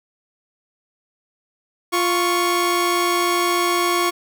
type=tone pair together; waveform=sawtooth; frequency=349.2 / 1107.4 Hz; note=F4 / C#6; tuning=0 / -2 cents; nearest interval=octave + minor sixth; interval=1998 cents; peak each=-16 dBFS; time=1.92-4.11 s; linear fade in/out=20 ms; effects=none